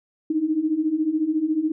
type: beating tone pair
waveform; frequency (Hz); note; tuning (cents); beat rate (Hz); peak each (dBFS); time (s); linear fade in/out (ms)
sine; 302.2 / 316.2; D4 / D#4; +50 / +28; 14; -25 / -21; 0.3-1.72; 5
effects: none